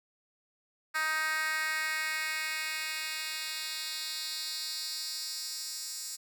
10% pulse tone with high-pass filter sweep, 313.3 Hz, D#4, 12 cents sharp, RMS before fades -35 dBFS, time 0.94-6.17 s, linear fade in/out 20 ms, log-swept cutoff 1500 to 6400 Hz, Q 2.2, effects none

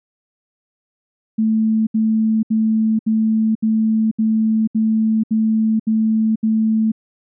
sine tone bursts, 220 Hz, A3, in tune, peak -13 dBFS, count 10, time 1.38-6.919 s, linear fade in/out 10 ms, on 490 ms, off 71 ms, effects none

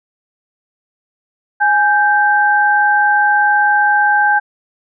sine tone pair together, 830.6 / 1566.2 Hz, G#5 / G6, 0 / -2 cents, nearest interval major seventh, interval 1098 cents, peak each -12 dBFS, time 1.6-4.4 s, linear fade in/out 20 ms, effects none

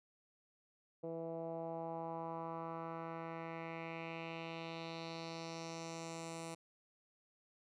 10% pulse tone with low-pass filter sweep, 164.81 Hz, E3, in tune, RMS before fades -45 dBFS, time 1.03-6.55 s, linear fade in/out 10 ms, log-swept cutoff 520 to 9000 Hz, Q 2.6, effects none

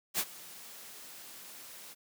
white noise with ADSR envelope, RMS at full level -29 dBFS, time 0.14-1.95 s, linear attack 48 ms, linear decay 57 ms, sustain -20 dB, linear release 29 ms, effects high-pass 150 Hz 12 dB/octave

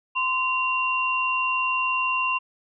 sine tone pair together, 1033.8 / 2760 Hz, C6 / F7, -21 / -21 cents, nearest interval octave + perfect fourth, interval 1700 cents, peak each -24 / -24 dBFS, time 0.15-2.39 s, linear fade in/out 20 ms, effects none

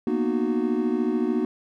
triangle chord, B major seventh, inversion third, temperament equal with one note detuned, 233.1 / 246.9 / 306.8 / 370 Hz, A#3 / B3 / D#4 / F#4, 0 / 0 / -24 / 0 cents, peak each -25 dBFS, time 0.07-1.45 s, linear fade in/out 2 ms, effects none

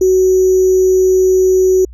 sine tone with sample-and-hold, 373.2 Hz, F#4, 15 cents sharp, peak -7 dBFS, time 0.01-1.85 s, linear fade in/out 5 ms, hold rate 6300 Hz, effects added 60 Hz sine -31 dBFS peak until 1.93 s + low-pass 11000 Hz 12 dB/octave

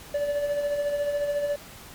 triangle tone with tremolo, 579 Hz, D5, 25 cents flat, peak -20 dBFS, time 0.14-1.56 s, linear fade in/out 5 ms, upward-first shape sine, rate 14 Hz, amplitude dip 45%, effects pink hiss -45 dBFS RMS until 1.94 s + MP3 96 kbps

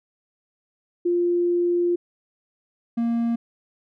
sine / triangle tone pair in turn, 349.2 / 233.1 Hz, F4 / A#3, 0 / 0 cents, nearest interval perfect fifth, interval 700 cents, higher first, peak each -18 dBFS, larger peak neither, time 1.05-1.96 / 2.97-3.36 s, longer first, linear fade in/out 10 ms, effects none

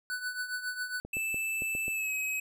square tone with tremolo, 1492 Hz, F#6, 14 cents sharp, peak -31 dBFS, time 0.1-1 s, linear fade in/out 0 ms, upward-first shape triangle, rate 7.3 Hz, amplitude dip 75%
clicks, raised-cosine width 2 ms, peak -28 dBFS, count 6, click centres 1.05 / 1.169 / 1.344 / 1.621 / 1.751 / 1.881 s
square tone with pitch glide, 2637 to 2546 Hz, E7 to D#7, 0 to +39 cents, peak -31 dBFS, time 1.13-2.4 s, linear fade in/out 5 ms, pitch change -61 cents, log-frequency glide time 1.92-2.12 s
effects none

